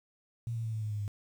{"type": "tone with pitch steps", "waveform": "sine", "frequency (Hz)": [116.54, 114.08, 111.66, 109.3, 106.99, 104.73, 102.51], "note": ["A#2", "A#2", "A2", "A2", "A2", "G#2", "G#2"], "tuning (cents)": [0, -37, 26, -11, -48, 15, -22], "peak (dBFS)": -32, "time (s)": [0.47, 1.079], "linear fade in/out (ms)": 0, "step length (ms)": 87, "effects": ["10-bit"]}